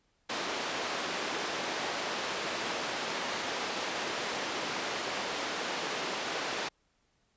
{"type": "band-pass noise", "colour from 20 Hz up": "pink", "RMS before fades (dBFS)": -35, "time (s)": [0.29, 6.69], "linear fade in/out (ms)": 10, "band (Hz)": [370, 5200], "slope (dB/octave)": 12, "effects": ["pink hiss -73 dBFS RMS until 7.36 s", "resampled to 16000 Hz"]}